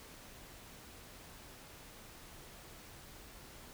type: silence
effects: pink hiss -54 dBFS RMS until 3.73 s